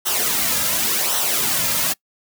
white noise with flanger, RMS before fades -20 dBFS, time 0.05-1.94 s, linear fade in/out 20 ms, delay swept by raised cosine 0.42 to 2.72 ms, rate 0.9 Hz, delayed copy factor -0.65, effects noise-tail reverb RT60 0.1 s tail -24 dB re dry

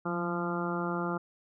harmonic tone with a mistuned harmonic, 172.9 Hz, F3, 17 cents flat, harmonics 1 / 2 / 3 / 4 / 5 / 6 / 7 / 8, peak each -34 / -35 / -40 / -41 / -40 / -43 / -38 / -39 dBFS, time 0.05-1.18 s, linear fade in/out 10 ms, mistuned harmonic 1, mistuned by +35 cents, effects none

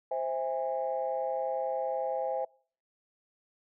sine chord, C augmented, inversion none, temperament just, 523.3 / 654.1 / 817.6 Hz, C5 / E5 / G#5, 0 / -14 / -27 cents, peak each -32 / -34 / -34 dBFS, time 0.11-2.45 s, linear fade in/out 5 ms, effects noise-tail reverb RT60 0.5 s tail -26 dB re dry + tanh soft clip ceiling -20 dBFS

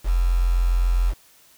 sine tone with quantisation, 43.65 Hz, F1, in tune, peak -16 dBFS, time 0.04-1.14 s, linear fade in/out 50 ms, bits 6, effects white hiss -54 dBFS RMS until 1.57 s

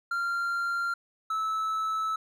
triangle tone pair in turn, 1386 / 1305.9 Hz, F6 / E6, -14 / -17 cents, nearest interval minor second, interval 103 cents, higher first, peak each -25 dBFS, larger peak neither, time 0.11-0.94 / 1.3-2.16 s, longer second, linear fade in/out 5 ms, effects none

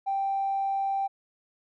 triangle tone with tanh clipping, 784 Hz, G5, in tune, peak -25 dBFS, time 0.06-1.08 s, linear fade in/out 20 ms, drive 4 dB, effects none

